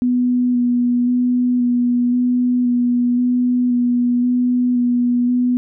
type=tone with vibrato; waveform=sine; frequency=245.5 Hz; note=B3; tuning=10 cents flat; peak=-13 dBFS; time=0.02-5.57 s; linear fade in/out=0 ms; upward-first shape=square; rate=0.95 Hz; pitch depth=13 cents each way; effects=none